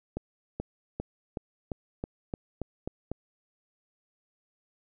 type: accelerating click train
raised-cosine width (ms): 2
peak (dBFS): -19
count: 10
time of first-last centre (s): 0.17-3.116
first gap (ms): 430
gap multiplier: 0.93
effects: none